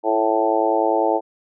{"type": "harmonic tone with a mistuned harmonic", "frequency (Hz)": 110, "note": "A2", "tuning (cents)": 0, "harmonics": [3, 4, 5, 6, 7, 8], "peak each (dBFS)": [-23, -23, -23, -23, -23, -23], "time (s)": [0.03, 1.21], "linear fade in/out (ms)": 50, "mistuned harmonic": 3, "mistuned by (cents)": 19, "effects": []}